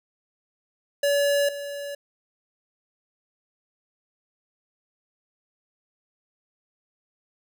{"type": "tone pair in turn", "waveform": "square", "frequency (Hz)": [570, 570], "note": ["C#5", "C#5"], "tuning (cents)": [48, 48], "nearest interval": "unison", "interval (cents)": 0, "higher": "neither", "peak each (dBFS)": [-20, -32], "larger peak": "first", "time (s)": [[1.03, 1.49], [1.49, 1.95]], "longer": "neither", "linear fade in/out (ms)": 5, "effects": []}